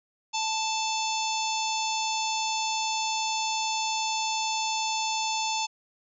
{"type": "harmonic tone with a mistuned harmonic", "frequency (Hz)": 880, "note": "A5", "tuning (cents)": 0, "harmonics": [1, 3, 4, 5, 6, 7, 8], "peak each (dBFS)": [-29, -34, -35, -36, -37, -37, -38], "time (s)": [0.33, 5.67], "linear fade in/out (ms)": 20, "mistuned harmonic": 7, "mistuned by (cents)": 42, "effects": []}